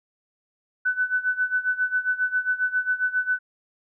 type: tone with tremolo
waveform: sine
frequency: 1500 Hz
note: F#6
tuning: 23 cents sharp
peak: -18 dBFS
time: 0.85-3.39 s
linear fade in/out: 10 ms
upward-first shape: sine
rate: 7.4 Hz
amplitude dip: 85%
effects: none